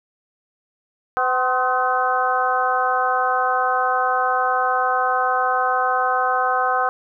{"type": "harmonic tone with a mistuned harmonic", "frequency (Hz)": 253.3, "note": "B3", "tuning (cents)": 44, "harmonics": [2, 3, 4, 5, 6], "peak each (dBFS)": [-26, -21, -24, -22, -25], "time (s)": [1.17, 6.89], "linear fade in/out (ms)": 0, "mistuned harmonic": 4, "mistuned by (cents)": 60, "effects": []}